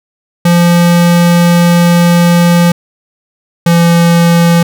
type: tone pair in turn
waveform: square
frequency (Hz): 172.8 / 170.13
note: F3 / F3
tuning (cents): -18 / -45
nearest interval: unison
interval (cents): 27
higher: first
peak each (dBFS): -5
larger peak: neither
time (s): 0.45-2.72 / 3.66-4.63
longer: first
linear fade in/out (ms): 5
effects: none